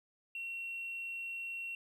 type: tone with hard clipping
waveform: sine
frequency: 2729 Hz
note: F7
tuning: 41 cents flat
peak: -39 dBFS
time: 0.35-1.75 s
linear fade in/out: 2 ms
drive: 1 dB
effects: none